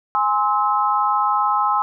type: chord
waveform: sine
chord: Ab augmented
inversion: none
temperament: equal with one note detuned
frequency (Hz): 830.6 / 1046.5 / 1292.9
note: Ab5 / C6 / E6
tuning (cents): 0 / 0 / -34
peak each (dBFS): -20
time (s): 0.15-1.82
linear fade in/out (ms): 0
effects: none